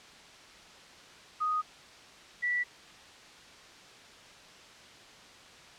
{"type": "tone pair in turn", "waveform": "sine", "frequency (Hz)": [1244.5, 1955.9], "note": ["D#6", "B6"], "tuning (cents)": [0, -17], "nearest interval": "minor sixth", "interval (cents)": 783, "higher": "second", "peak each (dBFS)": -27, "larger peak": "neither", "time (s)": [[1.4, 1.62], [2.42, 2.64]], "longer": "neither", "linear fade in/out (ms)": 20, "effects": ["white hiss -52 dBFS RMS until 5.78 s", "low-pass 5000 Hz 12 dB/octave"]}